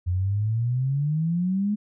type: exponential sweep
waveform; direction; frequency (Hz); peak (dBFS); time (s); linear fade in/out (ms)
sine; up; 87.31 to 212.8; -21; 0.06-1.76; 20
effects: none